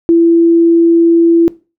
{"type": "tone", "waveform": "sine", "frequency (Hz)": 335.3, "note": "E4", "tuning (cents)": 30, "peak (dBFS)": -4, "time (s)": [0.09, 1.48], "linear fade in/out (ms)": 0, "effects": ["noise-tail reverb RT60 0.3 s tail -20 dB re dry"]}